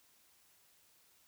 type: silence
effects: white hiss -68 dBFS RMS until 1.27 s